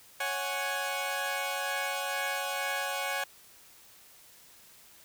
15% pulse chord, C# suspended fourth, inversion none, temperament equal, 554.4 / 740 / 830.6 Hz, C#5 / F#5 / G#5, 0 / 0 / 0 cents, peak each -29 dBFS, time 0.2-3.24 s, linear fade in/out 5 ms, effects white hiss -56 dBFS RMS until 5.04 s

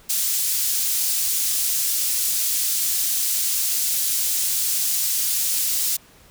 pink high-pass noise, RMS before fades -22 dBFS, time 0.09-5.97 s, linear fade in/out 10 ms, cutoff 6500 Hz, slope 12 dB/octave, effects pink hiss -51 dBFS RMS until 6.3 s

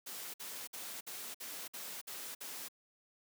white noise bursts, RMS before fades -45 dBFS, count 8, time 0.06-2.685 s, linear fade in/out 10 ms, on 280 ms, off 55 ms, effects high-pass 200 Hz 12 dB/octave

